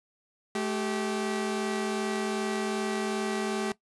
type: tone pair together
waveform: sawtooth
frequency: 215.5 / 388.4 Hz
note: A3 / G4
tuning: -36 / -16 cents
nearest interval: minor seventh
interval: 1020 cents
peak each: -27 dBFS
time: 0.55-3.72 s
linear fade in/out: 2 ms
effects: noise-tail reverb RT60 0.1 s tail -18 dB re dry + resampled to 24000 Hz